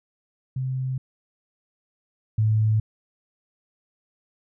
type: tone pair in turn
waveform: sine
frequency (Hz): 130.4 / 108.74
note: C3 / A2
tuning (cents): -5 / -20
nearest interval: minor third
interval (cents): 315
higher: first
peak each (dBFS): -24 / -17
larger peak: second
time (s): 0.56-0.98 / 2.38-2.8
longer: neither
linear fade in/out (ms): 5
effects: none